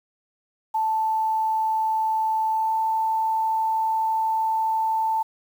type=tone with pitch glide; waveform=sine; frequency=880 to 886.1 Hz; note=A5 to A5; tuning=0 to +12 cents; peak=-20 dBFS; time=0.74-5.23 s; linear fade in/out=10 ms; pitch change=+12 cents; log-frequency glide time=2.51-2.74 s; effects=8-bit